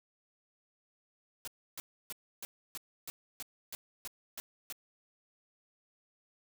white noise bursts, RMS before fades -42 dBFS, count 11, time 1.45-4.725 s, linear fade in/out 0 ms, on 25 ms, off 300 ms, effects none

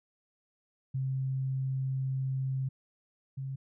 sine tone pair in turn, 132.7 / 134.47 Hz, C3 / C3, +25 / +48 cents, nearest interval unison, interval 23 cents, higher second, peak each -29 / -34 dBFS, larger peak first, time 0.94-2.69 / 3.37-3.56 s, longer first, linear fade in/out 10 ms, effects none

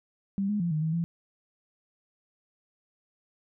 sine tone with pitch steps, 196.8 / 208.2 / 171.7 / 154.2 / 159.4 / 168.4 Hz, G3 / G#3 / F3 / D#3 / D#3 / E3, +7 / +5 / -29 / -15 / +42 / +37 cents, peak -25 dBFS, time 0.38-1.04 s, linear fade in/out 0 ms, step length 110 ms, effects none

